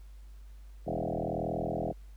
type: tone with frequency modulation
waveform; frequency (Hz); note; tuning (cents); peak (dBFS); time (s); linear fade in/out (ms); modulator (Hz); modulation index
sine; 415.3; G#4; 0; -30; 0.86-1.93; 20; 41.1; 7.5
effects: added 50 Hz sine -46 dBFS peak until 2.16 s + pink hiss -67 dBFS RMS until 2.16 s